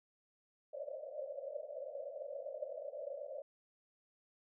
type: band-pass noise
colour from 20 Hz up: white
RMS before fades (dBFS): -45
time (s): 0.73-3.42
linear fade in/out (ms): 5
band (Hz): 530 to 610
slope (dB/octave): 96
effects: none